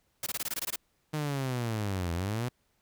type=noise bursts; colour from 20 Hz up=white; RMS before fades=-33 dBFS; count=10; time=0.23-0.76 s; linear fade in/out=5 ms; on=35 ms; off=20 ms
type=linear two-way sweep; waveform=sawtooth; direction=down then up; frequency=155.2 to 82.41 to 127.2 Hz; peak=-26 dBFS; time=1.13-2.49 s; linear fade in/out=10 ms; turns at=2.13 s
effects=pink hiss -73 dBFS RMS until 2.81 s